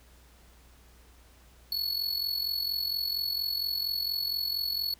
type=tone with amplitude modulation; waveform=square; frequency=4401 Hz; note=C#8; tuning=13 cents flat; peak=-26 dBFS; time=1.72-4.94 s; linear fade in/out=2 ms; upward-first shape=sine; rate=44.3 Hz; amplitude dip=70%; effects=added 60 Hz sine -56 dBFS peak until 4.99 s + pink hiss -60 dBFS RMS until 4.99 s